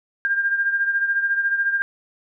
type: beating tone pair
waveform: sine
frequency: 1600 / 1614 Hz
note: G6 / G#6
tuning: +35 / -50 cents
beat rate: 14 Hz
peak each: -19 / -26 dBFS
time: 0.25-1.82 s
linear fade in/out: 0 ms
effects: none